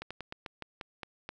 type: slowing click train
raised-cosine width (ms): 0.3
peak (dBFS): -23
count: 9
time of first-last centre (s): 0.02-1.29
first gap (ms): 86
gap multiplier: 1.17
effects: none